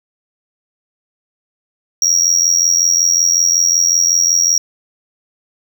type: tone with amplitude modulation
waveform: triangle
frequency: 5660 Hz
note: F8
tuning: 22 cents sharp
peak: -5 dBFS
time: 2.02-4.58 s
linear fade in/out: 2 ms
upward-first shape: sine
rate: 85.4 Hz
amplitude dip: 85%
effects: none